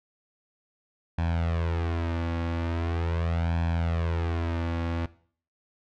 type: tone with flanger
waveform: sawtooth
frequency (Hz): 83.7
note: E2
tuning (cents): +27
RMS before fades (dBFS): -28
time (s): 1.18-5.06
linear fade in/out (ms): 5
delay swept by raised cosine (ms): 1.2 to 3.6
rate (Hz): 0.41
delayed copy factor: +0.75
effects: noise-tail reverb RT60 0.5 s tail -18 dB re dry + low-pass 3000 Hz 12 dB/octave